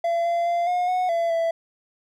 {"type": "tone with pitch steps", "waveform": "triangle", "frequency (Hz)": [679, 685, 690, 717, 733, 675, 664], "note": ["F5", "F5", "F5", "F5", "F#5", "E5", "E5"], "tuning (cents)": [-49, -34, -21, 45, -16, 41, 12], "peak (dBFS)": -18, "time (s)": [0.04, 1.51], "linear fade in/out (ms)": 5, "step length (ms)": 210, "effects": []}